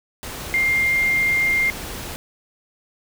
sine tone in noise, 2110 Hz, C7, 14 cents sharp, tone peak -16 dBFS, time 0.54-1.7 s, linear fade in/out 0 ms, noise pink, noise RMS -32 dBFS, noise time 0.23-2.16 s, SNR +13 dB, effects none

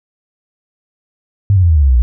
sine tone with pitch steps, 100 / 92.77 / 86.06 / 79.83 / 74.05 / 68.7 / 63.73 / 59.12 Hz, G2 / F#2 / F2 / D#2 / D2 / C#2 / C2 / A#1, +35 / +5 / -25 / +45 / +15 / -15 / -45 / +25 cents, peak -6 dBFS, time 1.5-2.02 s, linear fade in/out 0 ms, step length 65 ms, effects none

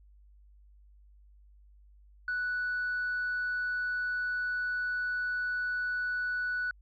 sine tone, 1480 Hz, F#6, in tune, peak -28 dBFS, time 2.28-6.71 s, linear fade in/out 2 ms, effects tanh soft clip ceiling -27 dBFS + added 50 Hz sine -55 dBFS peak until 6.81 s

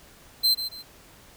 45% pulse tone with echo, 4108 Hz, C8, 33 cents flat, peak -17 dBFS, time 0.43-0.55 s, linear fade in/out 20 ms, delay 140 ms, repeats 2, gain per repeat -10 dB, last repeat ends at 0.83 s, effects pink hiss -52 dBFS RMS until 1.36 s

